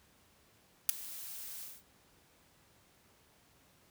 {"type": "noise with ADSR envelope", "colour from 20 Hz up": "blue", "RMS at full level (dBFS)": -21, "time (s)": [0.89, 1.83], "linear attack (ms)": 3, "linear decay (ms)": 8, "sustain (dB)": -24, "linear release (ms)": 210, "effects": ["pink hiss -66 dBFS RMS until 3.9 s", "high-pass 60 Hz 12 dB/octave"]}